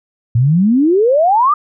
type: exponential sweep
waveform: sine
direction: up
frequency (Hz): 111.4 to 1244.5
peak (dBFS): -8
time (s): 0.35-1.54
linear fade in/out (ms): 5
effects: none